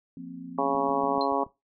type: chord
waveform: sine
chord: F suspended fourth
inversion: none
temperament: equal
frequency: 174.61 / 233.1 / 261.6 Hz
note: F3 / Bb3 / C4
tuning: 0 / 0 / 0 cents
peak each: -42 / -44 / -39 dBFS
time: 0.17-1.19 s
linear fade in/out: 2 ms
type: harmonic tone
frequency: 138.59 Hz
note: C#3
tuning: in tune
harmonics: 2 / 3 / 4 / 5 / 6 / 7 / 8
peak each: -31 / -31 / -31 / -31 / -31 / -31 / -31 dBFS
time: 0.58-1.44 s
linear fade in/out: 5 ms
type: click train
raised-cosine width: 3 ms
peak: -36 dBFS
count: 6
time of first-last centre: 0.75-1.465 s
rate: 6.99 Hz
type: tone with exponential decay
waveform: sine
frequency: 4138 Hz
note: C8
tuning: 20 cents flat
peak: -29 dBFS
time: 1.21-1.31 s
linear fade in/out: 1 ms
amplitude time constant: 20 ms
effects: noise-tail reverb RT60 0.2 s tail -17 dB re dry